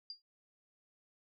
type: tone with exponential decay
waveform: sine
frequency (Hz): 4797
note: D8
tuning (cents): +36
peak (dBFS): -39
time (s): 0.1-0.22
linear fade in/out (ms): 2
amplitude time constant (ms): 24
effects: none